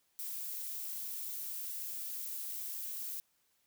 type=noise; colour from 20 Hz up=violet; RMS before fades=-41 dBFS; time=0.19-3.2 s; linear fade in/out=0 ms; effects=white hiss -75 dBFS RMS until 3.66 s